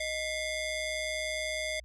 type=ring-modulated tone; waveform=sawtooth; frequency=1376 Hz; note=F6; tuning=26 cents flat; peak=-25 dBFS; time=0-1.8 s; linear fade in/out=5 ms; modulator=753 Hz; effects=added 60 Hz sine -49 dBFS peak until 1.84 s + resampled to 22050 Hz